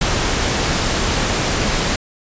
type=noise; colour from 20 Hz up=pink; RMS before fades=-18 dBFS; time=0.01-1.96 s; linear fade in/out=5 ms; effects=resampled to 16000 Hz